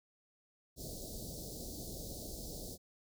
pink band-stop noise, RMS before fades -45 dBFS, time 0.76-2.78 s, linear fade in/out 50 ms, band 670 to 4100 Hz, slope 48 dB/octave, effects none

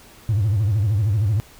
triangle tone with vibrato, 104.2 Hz, G#2, 6 cents sharp, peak -13 dBFS, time 0.29-1.4 s, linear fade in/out 0 ms, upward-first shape sine, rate 13 Hz, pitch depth 170 cents each way, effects tanh soft clip ceiling -12 dBFS + pink hiss -47 dBFS RMS until 1.59 s

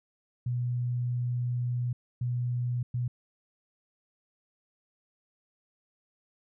sine tone bursts at uneven times, 122.5 Hz, B2, 14 cents flat, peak -27 dBFS, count 3, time 0.46-1.93 / 2.21-2.83 / 2.94-3.08 s, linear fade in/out 5 ms, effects none

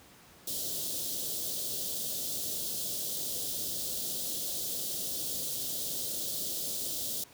white band-stop noise, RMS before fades -35 dBFS, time 0.47-7.24 s, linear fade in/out 5 ms, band 650 to 3200 Hz, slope 48 dB/octave, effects pink hiss -56 dBFS RMS until 7.33 s + high-pass 80 Hz 12 dB/octave

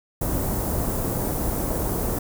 pink band-stop noise, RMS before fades -25 dBFS, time 0.21-2.19 s, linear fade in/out 5 ms, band 760 to 12000 Hz, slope 12 dB/octave, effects none

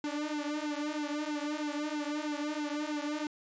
sawtooth tone with flanger, 298.1 Hz, D4, 26 cents sharp, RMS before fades -35 dBFS, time 0.04-3.27 s, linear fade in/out 2 ms, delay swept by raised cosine 1.6 to 5.6 ms, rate 3.1 Hz, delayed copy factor -0.9, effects resampled to 16000 Hz

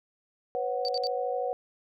sine chord, B suspended second, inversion none, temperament equal with one note detuned, 493.9 / 546.7 / 740 Hz, B4 / C#5 / F#5, 0 / -24 / 0 cents, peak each -31 / -33 / -32 dBFS, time 0.55-1.53 s, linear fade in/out 0 ms
sine tone bursts, 4600 Hz, D8, 37 cents flat, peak -30 dBFS, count 3, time 0.85-1.07 s, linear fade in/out 0 ms, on 34 ms, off 59 ms
effects none

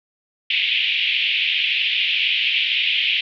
white band-pass noise, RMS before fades -20 dBFS, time 0.5-3.21 s, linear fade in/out 5 ms, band 2300 to 3300 Hz, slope 48 dB/octave, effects none

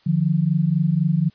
sine tone pair together, 150.65 / 174.61 Hz, D3 / F3, +44 / 0 cents, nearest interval minor third, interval 256 cents, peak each -19 dBFS, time 0.06-1.3 s, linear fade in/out 10 ms, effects white hiss -58 dBFS RMS until 1.34 s + resampled to 11025 Hz

